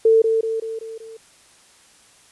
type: tone with echo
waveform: sine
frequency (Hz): 447.8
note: A4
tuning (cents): +30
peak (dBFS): -10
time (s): 0.05-0.22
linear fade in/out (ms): 5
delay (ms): 190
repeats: 5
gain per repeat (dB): -5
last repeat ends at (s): 1.17
effects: white hiss -52 dBFS RMS until 2.31 s + resampled to 24000 Hz